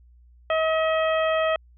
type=harmonic tone; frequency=638 Hz; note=D#5; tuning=43 cents sharp; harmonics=1 / 2 / 3 / 4 / 5; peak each=-21 / -27 / -31 / -33 / -35 dBFS; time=0.5-1.56 s; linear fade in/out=2 ms; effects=added 60 Hz sine -50 dBFS peak until 1.77 s